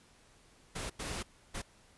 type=noise bursts at uneven times; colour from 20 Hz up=pink; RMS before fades=-39 dBFS; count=3; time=0.75-0.9 / 0.99-1.23 / 1.54-1.62 s; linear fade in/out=10 ms; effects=pink hiss -63 dBFS RMS until 1.97 s + resampled to 24000 Hz